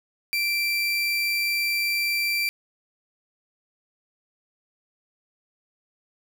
30% pulse tone, 2349 Hz, D7, in tune, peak -20 dBFS, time 0.33-2.49 s, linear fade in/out 0 ms, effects none

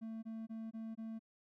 triangle tone bursts, 223.4 Hz, A3, 27 cents sharp, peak -40 dBFS, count 5, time 0.01-1.194 s, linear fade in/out 20 ms, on 220 ms, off 21 ms, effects none

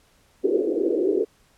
pink band-pass noise, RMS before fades -22 dBFS, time 0.43-1.25 s, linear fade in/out 20 ms, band 330 to 450 Hz, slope 48 dB/octave, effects pink hiss -60 dBFS RMS until 1.57 s + low-pass 12000 Hz 12 dB/octave

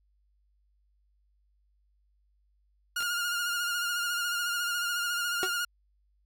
sawtooth tone with vibrato, 1418 Hz, F6, 26 cents sharp, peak -25 dBFS, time 2.96-5.65 s, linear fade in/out 5 ms, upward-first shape sine, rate 14 Hz, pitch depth 36 cents each way
clicks, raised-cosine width 0.2 ms, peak -24 dBFS, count 2, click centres 3.006 / 3.024 s
sawtooth tone with exponential decay, 373.5 Hz, F#4, 16 cents sharp, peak -21 dBFS, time 5.43-5.52 s, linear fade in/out 0 ms, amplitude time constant 19 ms
effects added 50 Hz sine -66 dBFS peak until 6.25 s

